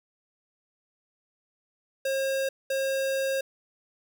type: tone bursts at uneven times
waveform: square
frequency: 538 Hz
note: C5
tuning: 48 cents sharp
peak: -26 dBFS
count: 2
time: 2.05-2.49 / 2.7-3.41 s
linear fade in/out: 5 ms
effects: none